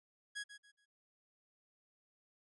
sawtooth tone with echo, 1661 Hz, G#6, in tune, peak -37 dBFS, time 0.35-0.44 s, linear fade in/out 20 ms, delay 140 ms, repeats 3, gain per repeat -11 dB, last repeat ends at 0.86 s, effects resampled to 24000 Hz

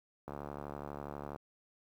click train, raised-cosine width 1 ms, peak -28 dBFS, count 79, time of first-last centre 0.28-1.36 s, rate 72.2 Hz, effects high-pass 60 Hz 12 dB/octave + 10-bit

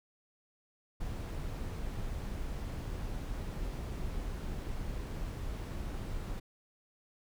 brown noise, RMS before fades -38 dBFS, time 1-6.4 s, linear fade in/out 10 ms, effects none

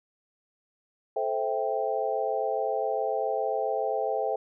sine chord, A minor seventh, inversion none, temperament equal with one note detuned, 436 / 523.3 / 659.3 / 784 Hz, A4 / C5 / E5 / G5, -16 / 0 / 0 / 0 cents, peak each -31 dBFS, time 1.16-4.36 s, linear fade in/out 5 ms, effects none

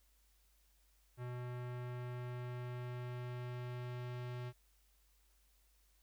square tone with low-pass filter sweep, 123.47 Hz, B2, in tune, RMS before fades -44 dBFS, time 1.17-4.53 s, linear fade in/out 50 ms, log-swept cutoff 1900 to 3400 Hz, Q 0.94, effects added 50 Hz sine -70 dBFS peak until 6.02 s + white hiss -75 dBFS RMS until 6.02 s

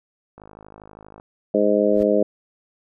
click train, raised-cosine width 1 ms, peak -28 dBFS, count 44, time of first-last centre 0.38-1.199 s, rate 52.5 Hz
harmonic tone, 103.83 Hz, G#2, in tune, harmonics 2 / 3 / 4 / 5 / 6, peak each -23 / -23 / -21 / -20 / -21 dBFS, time 1.54-2.23 s, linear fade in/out 5 ms
brown noise with exponential growth, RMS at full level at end -29 dBFS, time 1.86-2.03 s, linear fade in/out 2 ms, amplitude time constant 36 ms
effects none

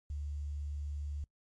sine tone with quantisation, 72.8 Hz, D2, 15 cents flat, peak -36 dBFS, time 0.1-1.24 s, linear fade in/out 0 ms, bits 11, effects noise-tail reverb RT60 0.1 s tail -23 dB re dry + MP3 48 kbps

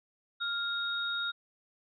sine tone pair together, 1400 / 3738 Hz, F6 / A#7, +4 / +4 cents, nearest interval octave + perfect fourth, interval 1700 cents, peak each -33 / -34 dBFS, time 0.4-1.32 s, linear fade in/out 20 ms, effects none

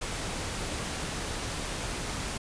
pink noise, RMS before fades -34 dBFS, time 0.01-2.38 s, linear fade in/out 10 ms, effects resampled to 22050 Hz

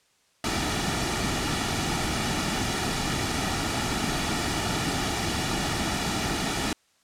pink noise with comb filter, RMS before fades -27 dBFS, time 0.44-6.73 s, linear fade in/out 2 ms, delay 1.9 ms, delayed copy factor -0.55, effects white hiss -65 dBFS RMS until 7.03 s + low-pass 8000 Hz 12 dB/octave

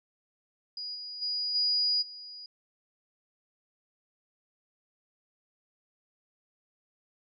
sine tone with level steps, 4900 Hz, D#8, 27 cents flat, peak -35 / -38 / -29 / -24 / -42 dBFS, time 0.77-2.46 s, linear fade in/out 2 ms, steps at 0.94 / 1.21 / 1.54 / 2.01 s, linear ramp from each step 20 ms, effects none

